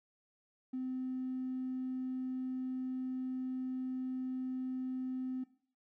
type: tone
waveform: triangle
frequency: 257.4 Hz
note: C4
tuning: 28 cents flat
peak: -32 dBFS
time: 0.73-5.44 s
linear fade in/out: 10 ms
effects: noise-tail reverb RT60 0.5 s tail -19 dB re dry + tanh soft clip ceiling -33 dBFS